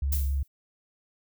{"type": "tone", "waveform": "sine", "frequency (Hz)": 69.3, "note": "C#2", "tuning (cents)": 0, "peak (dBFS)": -24, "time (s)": [0.02, 0.43], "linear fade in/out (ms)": 5}
{"type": "noise with exponential decay", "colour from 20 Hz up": "violet", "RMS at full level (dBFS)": -29, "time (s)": [0.12, 0.48], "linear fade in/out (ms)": 5, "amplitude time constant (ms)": 78}
{"effects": []}